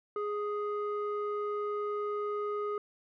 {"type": "tone with low-pass filter", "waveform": "square", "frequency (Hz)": 415.3, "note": "G#4", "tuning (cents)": 0, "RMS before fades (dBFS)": -34, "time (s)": [0.16, 2.78], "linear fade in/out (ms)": 2, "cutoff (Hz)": 1100, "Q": 2.9, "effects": []}